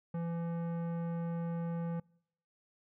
sine tone with tanh clipping, 168.6 Hz, E3, 39 cents sharp, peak -36 dBFS, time 0.14-2 s, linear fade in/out 5 ms, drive 15 dB, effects noise-tail reverb RT60 0.7 s tail -26 dB re dry

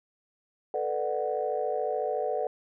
sine chord, B minor seventh, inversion third, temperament equal with one note detuned, 440 / 493.9 / 592.4 / 740 Hz, A4 / B4 / D5 / F#5, 0 / 0 / +15 / 0 cents, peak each -32 dBFS, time 0.74-2.47 s, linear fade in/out 2 ms, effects tanh soft clip ceiling -16 dBFS

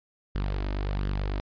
sawtooth tone with flanger, 49.08 Hz, G1, 3 cents sharp, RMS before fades -29 dBFS, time 0.35-1.4 s, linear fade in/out 0 ms, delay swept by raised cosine 0.61 to 3.31 ms, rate 1.4 Hz, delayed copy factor +0.5, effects resampled to 11025 Hz

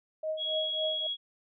sine tone with tremolo, 627 Hz, D#5, 13 cents sharp, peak -28 dBFS, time 0.23-1.07 s, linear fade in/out 5 ms, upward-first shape triangle, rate 3.6 Hz, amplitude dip 100%
sine tone, 3322 Hz, G#7, in tune, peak -30 dBFS, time 0.37-1.17 s, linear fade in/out 50 ms
effects none

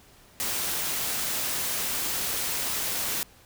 white noise, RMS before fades -29 dBFS, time 0.4-3.23 s, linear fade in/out 0 ms, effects pink hiss -55 dBFS RMS until 3.45 s

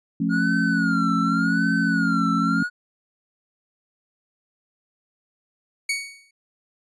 sine chord, F augmented, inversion none, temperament just, 174.61 / 218.3 / 272.8 Hz, F3 / A3 / C#4, 0 / -13 / -28 cents, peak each -24 dBFS, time 0.2-2.63 s, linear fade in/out 5 ms
triangle tone with vibrato, 1427 Hz, F6, 37 cents sharp, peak -21 dBFS, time 0.29-2.7 s, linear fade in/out 50 ms, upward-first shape sine, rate 0.86 Hz, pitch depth 120 cents each way
sawtooth tone with exponential decay, 2236 Hz, C#7, 14 cents sharp, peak -16 dBFS, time 5.89-6.31 s, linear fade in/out 5 ms, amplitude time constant 90 ms
effects resampled to 24000 Hz

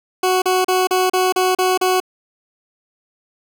20% pulse tone bursts, 370 Hz, F#4, in tune, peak -9 dBFS, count 8, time 0.23-2.002 s, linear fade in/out 5 ms, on 190 ms, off 36 ms, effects none

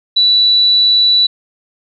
sine tone, 3951 Hz, B7, in tune, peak -7 dBFS, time 0.16-1.27 s, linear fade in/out 10 ms, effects none

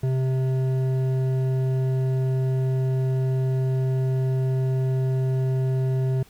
sine tone with hard clipping, 130.81 Hz, C3, in tune, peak -22 dBFS, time 0.03-6.23 s, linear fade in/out 5 ms, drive 9 dB, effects pink hiss -54 dBFS RMS until 6.29 s

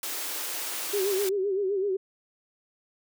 white high-pass noise, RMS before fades -33 dBFS, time 0.03-1.29 s, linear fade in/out 2 ms, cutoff 270 Hz, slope 96 dB/octave
sine tone with vibrato, 392 Hz, G4, in tune, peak -24 dBFS, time 0.93-1.97 s, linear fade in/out 10 ms, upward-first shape sine, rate 7.8 Hz, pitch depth 91 cents each way
effects none

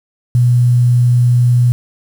sine tone with quantisation, 122.2 Hz, B2, 18 cents flat, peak -7 dBFS, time 0.35-1.72 s, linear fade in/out 0 ms, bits 6, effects none

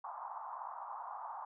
white band-pass noise, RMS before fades -45 dBFS, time 0.04-1.45 s, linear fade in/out 5 ms, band 770 to 1100 Hz, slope 48 dB/octave, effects none

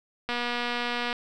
click train, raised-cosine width 0.3 ms, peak -14 dBFS, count 203, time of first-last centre 0.29-1.128 s, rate 241 Hz, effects none

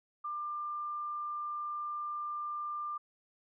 sine tone, 1193 Hz, D6, 27 cents sharp, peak -35 dBFS, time 0.24-2.98 s, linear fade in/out 10 ms, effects none

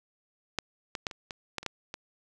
clicks, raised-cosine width 0.2 ms, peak -11 / -16 / -13 / -24 / -20 / -14 / -26 / -14 / -20 dBFS, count 9, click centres 0.587 / 0.952 / 1.068 / 1.112 / 1.308 / 1.583 / 1.63 / 1.663 / 1.941 s, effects none

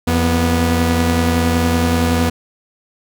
sawtooth tone pair together, 85.1 / 244.6 Hz, F2 / B3, -44 / -16 cents, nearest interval octave + tritone, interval 1828 cents, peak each -12 dBFS, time 0.07-2.3 s, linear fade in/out 10 ms, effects none

